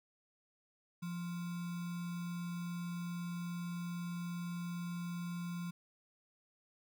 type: tone with sample-and-hold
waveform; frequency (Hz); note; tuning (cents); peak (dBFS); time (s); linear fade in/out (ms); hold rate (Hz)
sine; 173.8; F3; -8; -38; 1.02-5.71; 10; 1225
effects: none